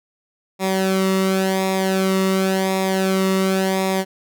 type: tone with flanger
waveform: sawtooth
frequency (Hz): 190.4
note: F#3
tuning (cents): +50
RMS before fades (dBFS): -19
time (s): 0.59-4.05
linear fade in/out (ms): 50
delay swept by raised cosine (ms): 0.66 to 1.26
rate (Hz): 0.92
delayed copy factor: -0.7
effects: none